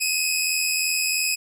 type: tone pair together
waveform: 15% pulse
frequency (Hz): 2489 / 2572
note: D#7 / E7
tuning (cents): 0 / -43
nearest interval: minor second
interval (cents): 57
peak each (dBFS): -17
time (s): 0-1.36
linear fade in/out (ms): 20
effects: none